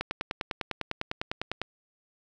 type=click train; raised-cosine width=0.3 ms; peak=-14 dBFS; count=17; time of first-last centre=0.01-1.616 s; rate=9.96 Hz; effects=none